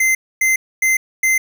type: tone bursts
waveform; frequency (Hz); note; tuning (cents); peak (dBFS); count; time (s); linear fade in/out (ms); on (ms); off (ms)
square; 2073; C7; -17; -13; 4; 0-1.38; 5; 150; 260
effects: none